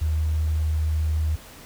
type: tone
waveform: sine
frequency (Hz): 77.9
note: D#2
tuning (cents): +3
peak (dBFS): -20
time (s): 0.01-1.36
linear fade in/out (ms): 10
effects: pink hiss -45 dBFS RMS until 1.65 s